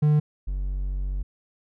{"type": "tone pair in turn", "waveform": "triangle", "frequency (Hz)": [150.1, 47.28], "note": ["D3", "F#1"], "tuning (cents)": [38, 38], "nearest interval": "octave + minor sixth", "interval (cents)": 2000, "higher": "first", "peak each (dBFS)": [-14, -23], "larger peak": "first", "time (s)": [[0.02, 0.2], [0.47, 1.23]], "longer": "second", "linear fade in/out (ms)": 10, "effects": []}